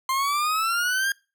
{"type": "exponential sweep", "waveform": "40% pulse", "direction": "up", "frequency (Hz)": [1046.5, 1625], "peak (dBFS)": -21, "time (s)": [0.09, 1.12], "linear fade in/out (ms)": 2, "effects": ["noise-tail reverb RT60 0.3 s tail -24 dB re dry"]}